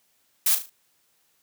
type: noise with echo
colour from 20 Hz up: blue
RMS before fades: -20 dBFS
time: 0.46-0.55 s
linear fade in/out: 5 ms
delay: 37 ms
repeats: 4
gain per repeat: -8 dB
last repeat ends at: 0.698 s
effects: white hiss -67 dBFS RMS until 1.42 s + high-pass 80 Hz 12 dB/octave